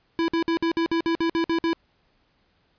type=tone bursts; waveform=square; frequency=331.9 Hz; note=E4; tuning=12 cents sharp; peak=-21 dBFS; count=11; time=0.19-1.731 s; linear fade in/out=0 ms; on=91 ms; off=54 ms; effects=pink hiss -66 dBFS RMS until 2.78 s + resampled to 11025 Hz